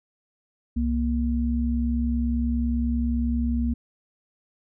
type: tone pair together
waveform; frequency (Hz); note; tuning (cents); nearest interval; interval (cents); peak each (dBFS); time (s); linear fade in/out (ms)
sine; 66.23 / 236; C2 / A#3; +22 / +22; octave + minor seventh; 2200; -24; 0.76-3.74; 10
effects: none